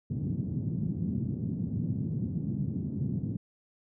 white band-pass noise, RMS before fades -32 dBFS, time 0.1-3.37 s, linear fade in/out 10 ms, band 100 to 210 Hz, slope 24 dB/octave, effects none

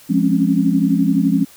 sine chord, Db major seventh, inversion first, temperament equal with one note detuned, 174.61 / 207.7 / 265.3 / 277.2 Hz, F3 / Ab3 / C4 / Db4, 0 / 0 / +24 / 0 cents, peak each -18 dBFS, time 0.09-1.45 s, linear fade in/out 20 ms, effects white hiss -45 dBFS RMS until 1.56 s

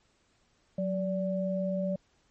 sine tone pair together, 185 / 579.9 Hz, F#3 / D5, 0 / -22 cents, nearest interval octave + minor sixth, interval 1978 cents, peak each -30 / -31 dBFS, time 0.78-1.96 s, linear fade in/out 5 ms, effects pink hiss -69 dBFS RMS until 2.3 s + MP3 32 kbps

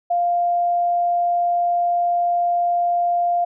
sine tone, 698.5 Hz, F5, in tune, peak -16 dBFS, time 0.1-3.45 s, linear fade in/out 10 ms, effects none

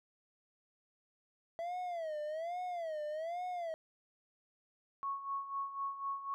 triangle tone with vibrato, 660 Hz, E5, 2 cents sharp, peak -35 dBFS, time 1.59-3.74 s, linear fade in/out 0 ms, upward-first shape sine, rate 1.2 Hz, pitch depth 170 cents each way
sine tone with tremolo, 1104 Hz, C#6, 7 cents flat, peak -34 dBFS, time 5.03-6.34 s, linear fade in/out 0 ms, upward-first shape sine, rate 4 Hz, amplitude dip 70%
effects none

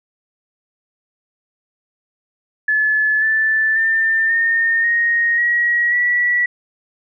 sine tone with pitch steps, 1723 / 1758.2 / 1794.1 / 1830.7 / 1868.1 / 1906.3 / 1945.2 Hz, A6 / A6 / A6 / A#6 / A#6 / A#6 / B6, -37 / -2 / +33 / -32 / +3 / +38 / -27 cents, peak -13 dBFS, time 2.68-6.46 s, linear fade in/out 5 ms, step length 540 ms, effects none

